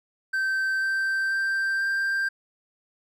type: tone with pitch steps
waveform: triangle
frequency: 1552 / 1561.9 / 1571.8 / 1581.9 Hz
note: G6 / G6 / G6 / G6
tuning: -18 / -7 / +4 / +15 cents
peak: -21 dBFS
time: 0.33-2.29 s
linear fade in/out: 10 ms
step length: 490 ms
effects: none